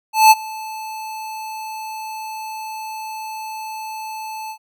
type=tone with ADSR envelope; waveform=square; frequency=873 Hz; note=A5; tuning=14 cents flat; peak=-5 dBFS; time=0.13-4.58 s; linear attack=180 ms; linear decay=32 ms; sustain=-23 dB; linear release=76 ms; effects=none